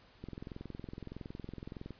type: click train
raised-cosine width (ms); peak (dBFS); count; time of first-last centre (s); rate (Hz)
3; -30; 37; 0.24-1.907; 21.6
effects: pink hiss -62 dBFS RMS until 1.99 s + resampled to 11025 Hz